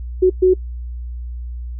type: tone bursts at uneven times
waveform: sine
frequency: 370 Hz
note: F#4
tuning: in tune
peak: -8 dBFS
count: 2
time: 0.22-0.3 / 0.42-0.54 s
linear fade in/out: 10 ms
effects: noise-tail reverb RT60 0.1 s tail -23 dB re dry + added 60 Hz sine -25 dBFS peak until 1.79 s